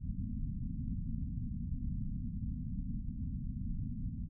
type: low-pass noise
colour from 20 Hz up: pink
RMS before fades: -38 dBFS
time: 0-4.29 s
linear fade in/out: 50 ms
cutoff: 260 Hz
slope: 96 dB/octave
effects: none